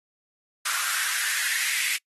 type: noise with high-pass filter sweep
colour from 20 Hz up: white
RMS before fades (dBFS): -26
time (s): 0.65-1.97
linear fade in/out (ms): 10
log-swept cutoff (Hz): 1300 to 2200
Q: 4.1
effects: noise-tail reverb RT60 0.1 s tail -25 dB re dry + AAC 32 kbps